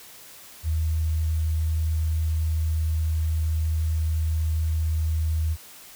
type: tone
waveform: sine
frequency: 79.4 Hz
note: D#2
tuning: 36 cents sharp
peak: -21 dBFS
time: 0.63-5.57 s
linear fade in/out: 50 ms
effects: white hiss -46 dBFS RMS until 5.95 s